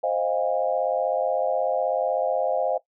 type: chord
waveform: sine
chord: F minor seventh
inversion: second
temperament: equal with one note detuned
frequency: 523.3 / 622.3 / 698.5 / 812.1 Hz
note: C5 / Eb5 / F5 / Ab5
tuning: 0 / 0 / 0 / -39 cents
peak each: -26 / -26 / -27 / -30 dBFS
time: 0.03-2.78 s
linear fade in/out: 10 ms
effects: noise-tail reverb RT60 0.1 s tail -17 dB re dry